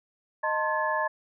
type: tone cluster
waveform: sine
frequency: 620 / 895 / 1055 / 1714 Hz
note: D#5 / A5 / C6 / A6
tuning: -6 / +29 / +14 / -46 cents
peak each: -30 dBFS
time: 0.43-1.08 s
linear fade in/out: 10 ms
effects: none